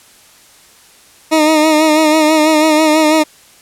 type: tone with vibrato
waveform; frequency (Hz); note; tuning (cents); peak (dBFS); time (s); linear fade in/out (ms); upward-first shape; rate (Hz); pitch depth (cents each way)
20% pulse; 310.3; D#4; -5; -3; 1.31-3.24; 20; sine; 6.1; 44
effects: white hiss -44 dBFS RMS until 3.61 s + low-pass 11000 Hz 12 dB/octave